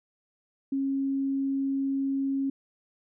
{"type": "tone", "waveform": "sine", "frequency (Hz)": 272.5, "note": "C#4", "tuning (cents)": -29, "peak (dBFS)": -25, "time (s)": [0.72, 2.5], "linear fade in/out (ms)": 5, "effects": []}